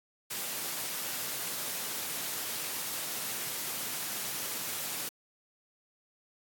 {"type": "high-pass noise", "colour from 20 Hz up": "white", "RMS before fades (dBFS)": -36, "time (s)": [0.3, 5.09], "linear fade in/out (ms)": 10, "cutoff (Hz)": 110, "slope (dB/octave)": 24, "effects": ["AAC 64 kbps"]}